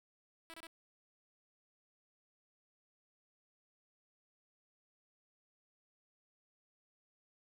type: tone bursts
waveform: 5% pulse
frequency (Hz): 328.3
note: E4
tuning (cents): -7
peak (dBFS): -38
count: 3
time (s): 0.5-0.669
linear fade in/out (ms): 0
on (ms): 39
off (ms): 26
effects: 11-bit